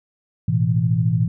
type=chord; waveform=sine; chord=A suspended second; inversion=none; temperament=equal; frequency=110 / 123.47 / 164.81 Hz; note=A2 / B2 / E3; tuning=0 / 0 / 0 cents; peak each=-20 dBFS; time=0.48-1.28 s; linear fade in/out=5 ms; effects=none